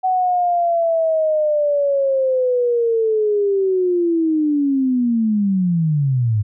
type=linear sweep; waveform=sine; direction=down; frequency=751 to 101 Hz; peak=-14 dBFS; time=0.03-6.43 s; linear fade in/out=20 ms; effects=none